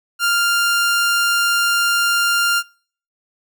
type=tone; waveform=sawtooth; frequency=1396.9 Hz; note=F6; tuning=in tune; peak=-11 dBFS; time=0.19-2.63 s; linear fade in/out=50 ms; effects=noise-tail reverb RT60 0.5 s tail -25 dB re dry